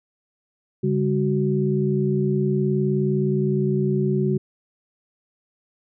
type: tone cluster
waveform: sine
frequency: 141.6 / 201 / 372.8 Hz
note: C#3 / G3 / F#4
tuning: +37 / +44 / +13 cents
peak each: -22 / -23 / -23 dBFS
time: 0.83-4.38 s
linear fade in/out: 10 ms
effects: none